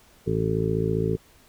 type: harmonic tone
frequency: 55 Hz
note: A1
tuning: in tune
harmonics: 1 / 2 / 3 / 4 / 5 / 6 / 7 / 8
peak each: -35 / -28 / -27 / -37 / -33 / -37 / -28 / -28 dBFS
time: 0.26-1.17 s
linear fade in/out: 20 ms
effects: pink hiss -56 dBFS RMS until 1.48 s